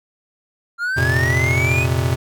triangle linear sweep, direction up, 1376 to 2541 Hz, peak -17 dBFS, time 0.78-1.87 s, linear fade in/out 50 ms
square chord, F suspended fourth, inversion none, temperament just, 87.31 / 116.41 / 130.96 Hz, F2 / Bb2 / C3, 0 / -2 / +2 cents, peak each -22 / -22 / -21 dBFS, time 0.96-2.16 s, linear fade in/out 20 ms
effects none

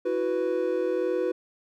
triangle chord, E suspended second, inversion none, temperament just, 329.6 / 370.8 / 494.4 Hz, E4 / F#4 / B4, 0 / +4 / +2 cents, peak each -29 / -26 / -25 dBFS, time 0.05-1.32 s, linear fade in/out 10 ms, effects none

